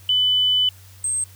sine tone pair in turn, 3000 / 8356 Hz, F#7 / C9, +23 / -3 cents, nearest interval octave + tritone, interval 1774 cents, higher second, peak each -15 / -20 dBFS, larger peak first, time 0.09-0.69 / 1.04-1.24 s, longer first, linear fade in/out 2 ms, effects added 94 Hz sine -44 dBFS peak until 1.35 s + white hiss -50 dBFS RMS until 1.35 s

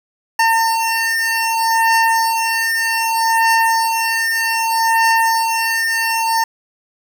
25% pulse beating tone pair, 906 / 906.64 Hz, A#5 / A#5, -50 / -48 cents, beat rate 0.64 Hz, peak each -13 dBFS, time 0.39-6.44 s, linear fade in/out 5 ms, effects none

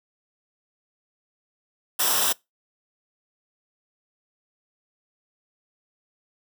white noise with comb filter, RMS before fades -22 dBFS, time 1.99-2.33 s, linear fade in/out 10 ms, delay 0.45 ms, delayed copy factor -0.65, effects noise-tail reverb RT60 0.2 s tail -24 dB re dry

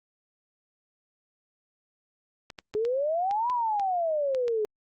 clicks, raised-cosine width 0.2 ms, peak -23 dBFS, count 9, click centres 2.502 / 2.588 / 2.74 / 2.851 / 3.311 / 3.499 / 3.797 / 4.348 / 4.481 s
sine exponential two-way sweep, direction up then down, 415.3 to 1009 to 415.3 Hz, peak -24 dBFS, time 2.75-4.65 s, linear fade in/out 0 ms, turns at 3.51 s
effects Opus 48 kbps

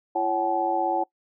sine tone cluster, 339.6 / 555 / 758 / 854 Hz, F4 / C#5 / F#5 / G#5, -48 / +2 / +42 / +48 cents, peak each -29 / -30 / -25 / -27 dBFS, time 0.15-1.04 s, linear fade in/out 10 ms, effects noise-tail reverb RT60 0.1 s tail -22 dB re dry

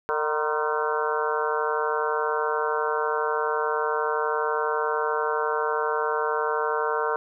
harmonic tone with a mistuned harmonic, 151.7 Hz, D#3, 44 cents flat, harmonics 3 / 4 / 5 / 6 / 7 / 8 / 9 / 10, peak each -27 / -33 / -34 / -30 / -31 / -35 / -31 / -33 dBFS, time 0.09-7.16 s, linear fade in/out 0 ms, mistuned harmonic 6, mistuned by +73 cents, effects none

